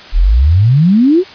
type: exponential sweep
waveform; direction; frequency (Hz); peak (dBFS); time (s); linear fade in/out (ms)
sine; up; 35.59 to 392; -5; 0.12-1.24; 50
effects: white hiss -33 dBFS RMS until 1.34 s + resampled to 11025 Hz